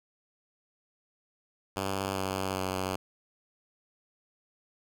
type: tone with pitch steps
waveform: 5% pulse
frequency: 97 / 95.5 / 94.02 Hz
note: G2 / G2 / F#2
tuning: -18 / -45 / +28 cents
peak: -19 dBFS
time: 1.76-2.96 s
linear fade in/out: 5 ms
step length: 400 ms
effects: none